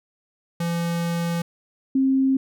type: tone pair in turn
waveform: square / sine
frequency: 169.9 / 266.6 Hz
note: F3 / C4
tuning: -47 / +33 cents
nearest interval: minor sixth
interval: 780 cents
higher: second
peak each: -23 / -16 dBFS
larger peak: second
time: 0.6-1.42 / 1.95-2.37 s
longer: first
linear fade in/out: 5 ms
effects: none